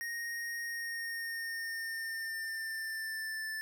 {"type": "tone with pitch glide", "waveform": "square", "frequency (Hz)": [1864.7, 1760], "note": ["A#6", "A6"], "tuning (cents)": [0, 0], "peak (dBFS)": -37, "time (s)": [0.01, 3.61], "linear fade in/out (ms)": 0, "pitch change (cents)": -100, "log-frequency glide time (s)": [0.63, 3.48], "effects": []}